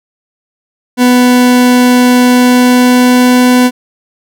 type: tone with pitch glide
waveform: 40% pulse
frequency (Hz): 248 to 249.4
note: B3 to B3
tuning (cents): +7 to +17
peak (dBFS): -3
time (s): 0.97-3.71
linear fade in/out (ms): 50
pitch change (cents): +10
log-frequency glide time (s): 2.24-3.47
effects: none